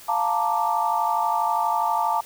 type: chord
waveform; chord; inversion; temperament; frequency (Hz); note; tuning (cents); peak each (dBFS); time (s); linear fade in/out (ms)
sine; Bb major seventh; second; equal; 698.5 / 880 / 932.3 / 1174.7; F5 / A5 / Bb5 / D6; 0 / 0 / 0 / 0; -27 / -23 / -26 / -27; 0.08-2.21; 10
effects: white hiss -45 dBFS RMS until 2.25 s